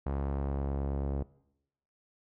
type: tone with low-pass filter sweep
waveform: sawtooth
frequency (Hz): 69.3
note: C#2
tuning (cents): 0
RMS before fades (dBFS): -33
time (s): 0.06-1.23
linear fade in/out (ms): 5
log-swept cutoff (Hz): 1000 to 610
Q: 1.1
effects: noise-tail reverb RT60 0.8 s tail -20 dB re dry